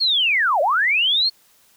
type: linear two-way sweep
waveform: sine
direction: down then up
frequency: 4400 to 537 to 4400 Hz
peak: -15 dBFS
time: 0-1.3 s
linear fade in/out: 20 ms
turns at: 0.61 s
effects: white hiss -56 dBFS RMS until 1.76 s